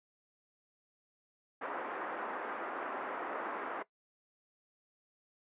white band-pass noise, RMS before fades -40 dBFS, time 1.61-3.83 s, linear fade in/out 10 ms, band 290 to 1500 Hz, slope 24 dB/octave, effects noise-tail reverb RT60 0.1 s tail -18 dB re dry + resampled to 8000 Hz

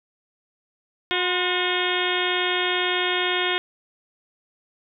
harmonic tone with a mistuned harmonic, 362.1 Hz, F#4, 37 cents flat, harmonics 1 / 2 / 3 / 4 / 5 / 6 / 7 / 8 / 9 / 10, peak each -27 / -31 / -32 / -30 / -30 / -29 / -33 / -32 / -28 / -31 dBFS, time 1.11-3.58 s, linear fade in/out 0 ms, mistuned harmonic 3, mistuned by -68 cents, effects none

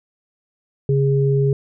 sine tone pair together, 138.3 / 410.9 Hz, C#3 / G#4, -4 / -18 cents, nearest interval octave + perfect fifth, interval 1886 cents, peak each -15 / -19 dBFS, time 0.89-1.53 s, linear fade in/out 2 ms, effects none

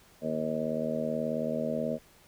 harmonic tone, 78.5 Hz, D#2, 16 cents sharp, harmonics 2 / 3 / 4 / 5 / 6 / 7 / 8, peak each -40 / -33 / -44 / -43 / -37 / -35 / -34 dBFS, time 0.21-1.99 s, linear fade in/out 50 ms, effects pink hiss -59 dBFS RMS until 2.27 s

